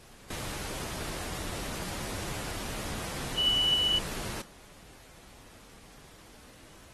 sine tone in noise, 2960 Hz, F#7, in tune, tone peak -24 dBFS, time 3.37-3.99 s, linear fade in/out 5 ms, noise pink, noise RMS -38 dBFS, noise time 0.3-4.42 s, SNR +11 dB, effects pink hiss -54 dBFS RMS until 6.93 s + AAC 32 kbps

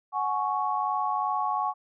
sine chord, F# suspended second, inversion none, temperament equal with one note detuned, 740 / 842.7 / 1108.7 Hz, F#5 / G#5 / C#6, 0 / +25 / 0 cents, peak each -31 / -29 / -28 dBFS, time 0.12-1.74 s, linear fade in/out 50 ms, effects none

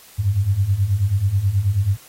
sine beating tone pair, 92.7 / 102 Hz, F#2 / G#2, +4 / -31 cents, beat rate 9.3 Hz, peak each -21 / -17 dBFS, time 0.18-1.97 s, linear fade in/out 20 ms, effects white hiss -46 dBFS RMS until 2.08 s + AAC 48 kbps

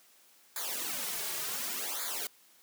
white noise with flanger, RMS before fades -36 dBFS, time 0.56-2.27 s, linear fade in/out 2 ms, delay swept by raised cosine 0.35 to 3.95 ms, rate 0.68 Hz, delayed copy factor -0.95, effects white hiss -62 dBFS RMS until 2.62 s + high-pass 200 Hz 12 dB/octave

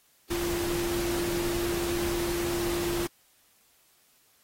sine tone in noise, 345.5 Hz, F4, 19 cents flat, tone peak -28 dBFS, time 0.3-3.07 s, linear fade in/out 10 ms, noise pink, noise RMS -34 dBFS, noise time 0.3-3.07 s, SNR +3 dB, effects white hiss -64 dBFS RMS until 4.43 s + AAC 48 kbps

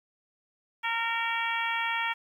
harmonic tone with a mistuned harmonic, 459.8 Hz, A#4, 24 cents flat, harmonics 2 / 3 / 4 / 5 / 6 / 7, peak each -32 / -35 / -33 / -33 / -37 / -38 dBFS, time 0.83-2.14 s, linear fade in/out 20 ms, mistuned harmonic 7, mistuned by +33 cents, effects 10-bit

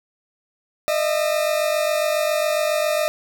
40% pulse tone pair together, 609.7 / 657 Hz, D#5 / E5, -35 / -6 cents, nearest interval minor second, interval 129 cents, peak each -19 / -23 dBFS, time 0.88-3.08 s, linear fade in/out 0 ms, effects none

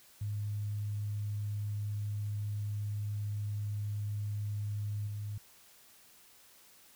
sine tone with level steps, 103.83 Hz, G#2, in tune, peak -33 / -36 dBFS, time 0.21-5.38 s, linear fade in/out 5 ms, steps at 5.07 s, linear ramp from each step 5 ms, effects white hiss -60 dBFS RMS until 6.95 s

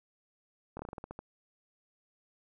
slowing click train, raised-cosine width 1 ms, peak -27 dBFS, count 10, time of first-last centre 0.77-1.191 s, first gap 23 ms, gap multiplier 1.17, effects none

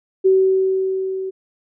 sine tone with level ramp, 380.1 Hz, F#4, 47 cents sharp, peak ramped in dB -9 to -23 dBFS, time 0.24-1.31 s, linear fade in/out 20 ms, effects none

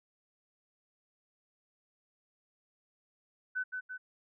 sine tone with echo, 1507 Hz, F#6, 31 cents sharp, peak -31 dBFS, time 3.55-3.64 s, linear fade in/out 20 ms, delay 170 ms, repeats 2, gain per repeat -4 dB, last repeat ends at 3.98 s, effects none

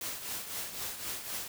white noise with tremolo, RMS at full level -36 dBFS, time 0.01-1.48 s, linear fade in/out 2 ms, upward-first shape triangle, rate 3.9 Hz, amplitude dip 65%, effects none

